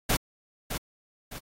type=noise with echo; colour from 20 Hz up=pink; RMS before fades=-24 dBFS; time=0.09-0.17 s; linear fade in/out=10 ms; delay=610 ms; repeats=2; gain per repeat=-8 dB; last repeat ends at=1.39 s; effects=AAC 48 kbps